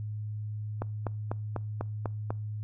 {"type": "click train", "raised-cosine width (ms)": 1, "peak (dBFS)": -18, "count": 7, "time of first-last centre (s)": [0.82, 2.305], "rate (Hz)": 4.04, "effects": ["noise-tail reverb RT60 0.4 s tail -25 dB re dry", "added 106 Hz sine -33 dBFS peak until 2.63 s"]}